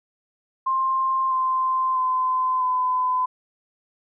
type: tone with pitch steps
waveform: sine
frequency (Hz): 1055 / 1040.5 / 1026.2 / 1012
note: C6 / C6 / C6 / B5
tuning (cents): +14 / -10 / -34 / +42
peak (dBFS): -19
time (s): 0.66-3.26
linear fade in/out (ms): 10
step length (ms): 650
effects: none